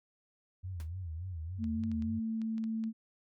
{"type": "tone with vibrato", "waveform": "sine", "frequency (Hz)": 86.2, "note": "F2", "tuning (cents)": -22, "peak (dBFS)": -37, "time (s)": [0.63, 2.2], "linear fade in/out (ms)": 20, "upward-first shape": "sine", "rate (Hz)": 3.5, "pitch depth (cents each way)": 160}
{"type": "noise with exponential decay", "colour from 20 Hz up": "pink", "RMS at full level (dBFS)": -49, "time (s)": [0.8, 0.9], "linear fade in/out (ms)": 0, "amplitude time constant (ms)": 20}
{"type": "tone with pitch glide", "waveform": "sine", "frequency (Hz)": [224.1, 222.7], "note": ["A3", "A3"], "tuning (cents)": [32, 21], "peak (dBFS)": -32, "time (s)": [1.58, 2.93], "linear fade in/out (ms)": 50, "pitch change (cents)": -11, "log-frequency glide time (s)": [2.11, 2.45]}
{"type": "clicks", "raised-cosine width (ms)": 0.2, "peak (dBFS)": -37, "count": 8, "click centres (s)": [1.642, 1.837, 1.916, 2.023, 2.417, 2.581, 2.64, 2.839]}
{"effects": []}